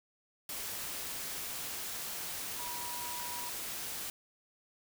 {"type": "tone in noise", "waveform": "sine", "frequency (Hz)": 968, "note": "B5", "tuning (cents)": -35, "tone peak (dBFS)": -43, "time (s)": [2.59, 3.49], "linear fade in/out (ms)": 2, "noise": "white", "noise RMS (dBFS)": -40, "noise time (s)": [0.49, 4.1], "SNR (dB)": -6, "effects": []}